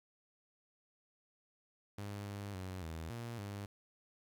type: tone with pitch steps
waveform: sawtooth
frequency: 101.7 / 101 / 93.2 / 80.9 / 117.4 / 101 Hz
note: G#2 / G#2 / F#2 / E2 / A#2 / G#2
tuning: -36 / -48 / +13 / -32 / +13 / -48 cents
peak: -38 dBFS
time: 1.98-3.66 s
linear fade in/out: 5 ms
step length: 280 ms
effects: 12-bit